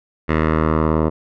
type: tone with low-pass filter sweep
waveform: 10% pulse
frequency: 78.7 Hz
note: D#2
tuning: 20 cents sharp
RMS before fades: -17 dBFS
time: 0.28-1.1 s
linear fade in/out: 20 ms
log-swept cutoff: 2000 to 830 Hz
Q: 1.8
effects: none